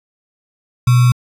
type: tone with sample-and-hold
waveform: sine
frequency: 123.47 Hz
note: B2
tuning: in tune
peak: -7 dBFS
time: 0.87-1.12 s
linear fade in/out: 5 ms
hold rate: 1225 Hz
effects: resampled to 32000 Hz